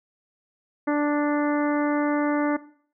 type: harmonic tone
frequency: 293.7 Hz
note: D4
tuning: in tune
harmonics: 1 / 2 / 3 / 4 / 5 / 6 / 7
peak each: -21 / -27 / -31 / -33 / -35 / -37 / -38 dBFS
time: 0.87-2.57 s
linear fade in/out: 10 ms
effects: noise-tail reverb RT60 0.5 s tail -17 dB re dry